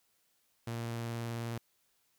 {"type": "tone with vibrato", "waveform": "sawtooth", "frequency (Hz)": 116.54, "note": "A#2", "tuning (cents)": 0, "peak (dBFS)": -32, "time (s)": [0.67, 1.58], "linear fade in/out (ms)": 5, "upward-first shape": "square", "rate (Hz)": 19, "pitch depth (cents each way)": 12, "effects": ["white hiss -74 dBFS RMS until 2.18 s"]}